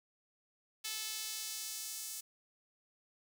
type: tone with high-pass filter sweep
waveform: sawtooth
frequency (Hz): 435.7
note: A4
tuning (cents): -17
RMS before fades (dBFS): -42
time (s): 0.84-2.21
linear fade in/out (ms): 10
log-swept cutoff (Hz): 3600 to 7100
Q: 1
effects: none